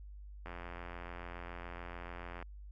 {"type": "click train", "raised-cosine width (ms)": 0.5, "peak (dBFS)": -30, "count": 172, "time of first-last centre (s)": [0.46, 2.426], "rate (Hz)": 87, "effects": ["added 50 Hz sine -47 dBFS peak until 2.71 s"]}